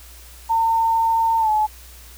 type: tone with pitch glide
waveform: sine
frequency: 907 to 856.1 Hz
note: A#5 to A5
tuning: -48 to -48 cents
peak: -15 dBFS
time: 0.49-1.67 s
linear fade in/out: 20 ms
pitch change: -100 cents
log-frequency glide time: 1.39-1.5 s
effects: added 60 Hz sine -42 dBFS peak until 2.17 s + white hiss -45 dBFS RMS until 2.17 s